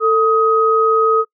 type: tone pair together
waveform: sine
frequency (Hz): 445.6 / 1259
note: A4 / D#6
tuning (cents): +22 / +20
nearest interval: octave + tritone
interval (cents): 1798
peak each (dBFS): -13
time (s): 0-1.25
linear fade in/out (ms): 50
effects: noise-tail reverb RT60 0.1 s tail -25 dB re dry